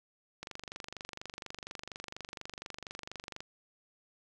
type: click train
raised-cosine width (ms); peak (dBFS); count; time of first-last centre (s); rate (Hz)
0.2; -24; 73; 0.43-3.405; 24.2
effects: none